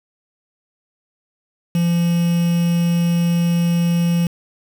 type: tone with quantisation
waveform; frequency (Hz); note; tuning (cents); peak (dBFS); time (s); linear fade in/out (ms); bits
triangle; 170.9; F3; -37; -12; 1.75-4.27; 2; 5
effects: none